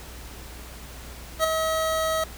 25% pulse tone with ADSR envelope, 640 Hz, D#5, 49 cents sharp, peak -13 dBFS, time 1.39-2.24 s, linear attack 50 ms, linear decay 9 ms, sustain -6 dB, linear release 4 ms, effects added 60 Hz sine -41 dBFS peak until 2.37 s + pink hiss -43 dBFS RMS until 2.37 s

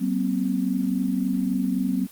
sine tone cluster, 190.4 / 238.5 / 262.2 Hz, F#3 / A#3 / C4, +50 / +40 / +4 cents, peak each -25 / -27 / -25 dBFS, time 0-2.07 s, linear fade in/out 20 ms, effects white hiss -48 dBFS RMS until 2.11 s + Opus 24 kbps

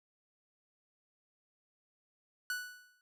45% pulse tone with exponential decay, 1480 Hz, F#6, in tune, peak -32 dBFS, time 2.5-3.01 s, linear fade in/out 1 ms, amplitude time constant 110 ms, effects none

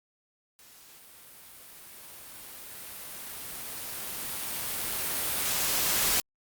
white noise with level ramp, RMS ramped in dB -54 to -25 dBFS, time 0.59-6.2 s, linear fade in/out 0 ms, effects Opus 48 kbps

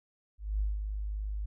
sine tone with ADSR envelope, 51.5 Hz, G#1, 14 cents flat, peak -26 dBFS, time 0.38-1.46 s, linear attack 220 ms, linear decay 180 ms, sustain -6 dB, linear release 9 ms, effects none

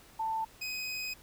sine / 25% pulse tone pair in turn, 888 / 2512 Hz, A5 / D#7, +16 / +16 cents, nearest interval octave + tritone, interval 1800 cents, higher second, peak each -30 / -31 dBFS, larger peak first, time 0.19-0.45 / 0.61-1.14 s, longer second, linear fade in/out 10 ms, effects pink hiss -57 dBFS RMS until 1.22 s

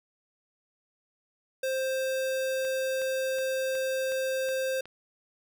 square tone, 526 Hz, C5, 9 cents sharp, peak -28 dBFS, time 1.63-4.81 s, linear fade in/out 5 ms
click train, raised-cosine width 0.3 ms, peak -30 dBFS, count 7, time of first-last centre 2.65-4.856 s, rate 2.72 Hz
effects none

